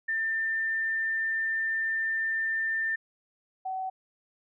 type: tone pair in turn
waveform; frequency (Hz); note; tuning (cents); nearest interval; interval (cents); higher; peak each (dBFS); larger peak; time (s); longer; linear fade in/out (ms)
sine; 1793 / 755.6; A6 / F#5; +32 / +36; octave + minor third; 1496; first; -26 / -30; first; 0.08-2.96 / 3.65-3.9; first; 10
effects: none